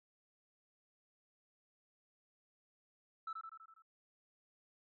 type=tone with echo; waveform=sine; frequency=1317 Hz; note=E6; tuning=2 cents flat; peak=-38 dBFS; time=3.27-3.33 s; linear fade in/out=5 ms; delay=82 ms; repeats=6; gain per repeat=-4 dB; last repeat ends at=3.822 s; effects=tanh soft clip ceiling -38 dBFS